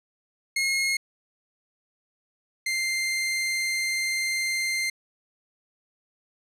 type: tone pair in turn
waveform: sawtooth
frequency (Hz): 2156 / 2093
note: C#7 / C7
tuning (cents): -49 / 0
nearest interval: minor second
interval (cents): 51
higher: first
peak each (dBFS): -19 / -21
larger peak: first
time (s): 0.56-0.97 / 2.66-4.9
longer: second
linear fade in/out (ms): 5
effects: low-pass 11000 Hz 12 dB/octave